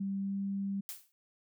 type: tone with pitch glide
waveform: sine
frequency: 196 to 197.25 Hz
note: G3 to G3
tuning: 0 to +11 cents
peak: -32 dBFS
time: 0-0.81 s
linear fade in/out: 10 ms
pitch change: +11 cents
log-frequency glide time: 0.2-0.34 s
type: noise with exponential decay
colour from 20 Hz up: blue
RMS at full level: -38 dBFS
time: 0.89-1.12 s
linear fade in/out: 0 ms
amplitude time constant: 48 ms
effects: none